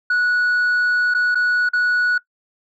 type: tone with dropouts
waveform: sine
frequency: 1468 Hz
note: F#6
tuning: 14 cents flat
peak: -12 dBFS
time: 0.1-2.18 s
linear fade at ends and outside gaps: 5 ms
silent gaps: 1.14-1.147 / 1.347-1.354 / 1.69-1.733 s
effects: noise-tail reverb RT60 0.1 s tail -21 dB re dry + tanh soft clip ceiling -14 dBFS